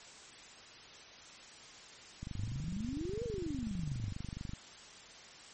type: click train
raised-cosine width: 5 ms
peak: -29 dBFS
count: 57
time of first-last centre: 2.23-4.535 s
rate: 24.3 Hz
type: exponential two-way sweep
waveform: sine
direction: up then down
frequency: 89 to 493.9 to 89 Hz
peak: -37 dBFS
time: 2.35-4.14 s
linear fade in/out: 50 ms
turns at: 3.24 s
effects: white hiss -53 dBFS RMS until 5.53 s + MP3 32 kbps